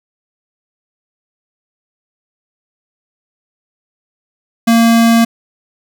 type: tone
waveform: square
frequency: 230.1 Hz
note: A#3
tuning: 22 cents flat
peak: -7 dBFS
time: 4.67-5.25 s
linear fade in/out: 10 ms
effects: none